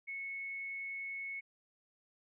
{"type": "tone with frequency modulation", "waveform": "sine", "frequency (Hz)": 2200, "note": "C#7", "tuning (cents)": -14, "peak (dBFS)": -39, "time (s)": [0.07, 1.41], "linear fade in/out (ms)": 20, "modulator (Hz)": 89.6, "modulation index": 0.21, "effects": []}